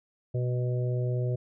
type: harmonic tone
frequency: 124.1 Hz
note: B2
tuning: 9 cents sharp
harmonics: 1 / 3 / 4 / 5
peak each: -26 / -36 / -38 / -40 dBFS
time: 0.34-1.36 s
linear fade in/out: 10 ms
effects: none